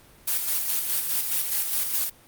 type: noise with tremolo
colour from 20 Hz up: blue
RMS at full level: -24 dBFS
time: 0.27-2.1 s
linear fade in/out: 10 ms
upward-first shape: square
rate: 4.8 Hz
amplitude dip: 40%
effects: pink hiss -53 dBFS RMS until 2.27 s + Opus 32 kbps